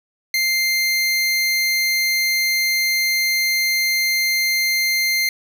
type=tone; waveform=25% pulse; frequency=2100 Hz; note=C7; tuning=6 cents sharp; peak=-13 dBFS; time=0.34-5.29 s; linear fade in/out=2 ms; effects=none